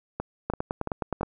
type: two click trains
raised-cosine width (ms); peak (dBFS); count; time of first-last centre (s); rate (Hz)
1; -15 / -13; 4 / 8; 0.2-1.21 / 0.5-1.231; 2.97 / 9.57
effects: none

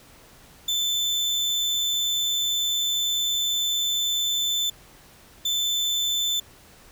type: tone pair in turn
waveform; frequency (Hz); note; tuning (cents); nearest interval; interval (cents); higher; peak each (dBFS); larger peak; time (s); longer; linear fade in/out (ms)
35% pulse; 3529 / 3529; A7 / A7; +4 / +4; unison; 0; neither; -20 / -20; neither; 0.68-4.7 / 5.45-6.4; first; 5
effects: pink hiss -51 dBFS RMS until 6.91 s

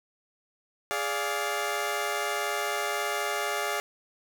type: chord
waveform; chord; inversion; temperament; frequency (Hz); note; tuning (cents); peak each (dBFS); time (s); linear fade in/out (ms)
15% pulse; D diminished; second; equal with one note detuned; 415.3 / 580.9 / 698.5; Ab4 / D5 / F5; 0 / -19 / 0; -26; 0.91-3.8; 0
effects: none

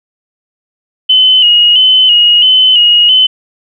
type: tone with vibrato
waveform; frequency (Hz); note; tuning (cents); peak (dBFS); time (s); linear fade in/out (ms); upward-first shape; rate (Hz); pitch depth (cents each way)
sine; 2960; F#7; 0; -3; 1.09-3.27; 10; square; 1.5; 46
effects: none

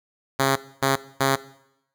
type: tone bursts at uneven times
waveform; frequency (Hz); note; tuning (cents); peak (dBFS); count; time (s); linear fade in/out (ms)
5% pulse; 135.8; C#3; -35; -7; 3; 0.39-0.56 / 0.82-0.96 / 1.2-1.36; 10
effects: noise-tail reverb RT60 0.8 s tail -18 dB re dry

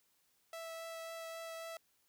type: tone with vibrato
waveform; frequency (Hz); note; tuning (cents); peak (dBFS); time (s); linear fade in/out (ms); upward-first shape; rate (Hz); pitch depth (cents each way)
sawtooth; 657; E5; -6; -40; 0.53-1.77; 2; triangle; 3.7; 9
effects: white hiss -75 dBFS RMS until 2.08 s

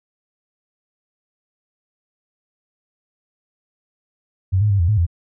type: tone with pitch steps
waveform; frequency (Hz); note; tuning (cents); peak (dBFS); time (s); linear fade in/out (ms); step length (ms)
sine; 94.3 / 105.5 / 99.5 / 84.8 / 106.7 / 85.3; F#2 / G#2 / G2 / E2 / G#2 / F2; +33 / +28 / +26 / +50 / +47 / -40; -13; 4.52-5.066; 20; 91
effects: none

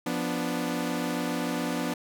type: chord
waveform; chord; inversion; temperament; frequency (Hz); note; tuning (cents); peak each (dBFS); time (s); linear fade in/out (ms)
sawtooth; B diminished; second; equal; 174.61 / 246.9 / 293.7; F3 / B3 / D4; 0 / 0 / 0; -30 / -27 / -28; 0.06-1.94; 5
effects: none

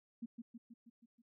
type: tone with echo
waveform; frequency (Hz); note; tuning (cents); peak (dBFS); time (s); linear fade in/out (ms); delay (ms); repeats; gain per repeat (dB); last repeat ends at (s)
sine; 233.1; A#3; 0; -40; 0.22-0.26; 10; 160; 6; -4; 1.22
effects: none

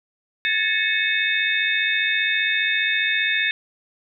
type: tone cluster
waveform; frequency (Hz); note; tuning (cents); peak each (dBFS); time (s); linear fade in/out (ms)
sine; 1712 / 1807 / 2201 / 2573 / 3632; A6 / A6 / C#7 / E7 / A#7; -48 / +46 / -13 / -43 / -46; -25; 0.45-3.51; 0
effects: none

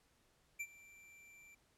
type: tone with ADSR envelope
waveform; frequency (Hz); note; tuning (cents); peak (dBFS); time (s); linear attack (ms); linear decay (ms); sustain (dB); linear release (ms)
square; 2349; D7; 0; -39; 0.59-1.55; 16; 55; -20; 8
effects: pink hiss -74 dBFS RMS until 1.77 s + low-pass 12000 Hz 12 dB/octave

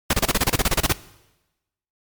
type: noise bursts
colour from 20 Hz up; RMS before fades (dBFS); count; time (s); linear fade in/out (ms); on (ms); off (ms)
pink; -18; 14; 0.1-0.926; 5; 33; 28
effects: noise-tail reverb RT60 1.0 s tail -19 dB re dry + MP3 96 kbps

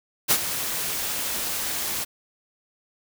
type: noise with ADSR envelope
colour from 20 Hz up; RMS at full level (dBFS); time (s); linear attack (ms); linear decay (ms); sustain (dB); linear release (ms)
white; -17; 0.28-2.05; 32; 62; -11; 19
effects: none

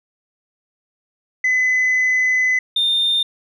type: tone pair in turn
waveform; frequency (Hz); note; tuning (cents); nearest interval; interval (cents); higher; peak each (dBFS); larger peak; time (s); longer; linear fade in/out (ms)
sine; 2017 / 3622; B6 / A7; +36 / +49; minor seventh; 1013; second; -12 / -13; first; 1.44-2.59 / 2.76-3.23; first; 5
effects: tanh soft clip ceiling -12 dBFS

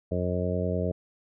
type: harmonic tone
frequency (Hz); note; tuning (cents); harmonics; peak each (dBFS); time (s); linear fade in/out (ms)
89.9; F#2; -49; 1 / 2 / 3 / 4 / 5 / 6 / 7; -30 / -31 / -37 / -37 / -33 / -34 / -34; 0.11-0.92; 10
effects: none

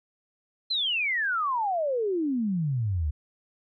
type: exponential sweep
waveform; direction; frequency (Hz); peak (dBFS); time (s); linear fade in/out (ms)
sine; down; 4192 to 70.2; -24; 0.7-3.11; 10
effects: none

